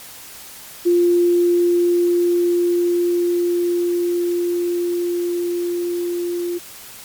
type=tone with level ramp; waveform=sine; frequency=349.2 Hz; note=F4; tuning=in tune; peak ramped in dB=-11 to -20 dBFS; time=0.85-6.59 s; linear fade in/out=20 ms; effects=white hiss -38 dBFS RMS until 7.04 s + MP3 96 kbps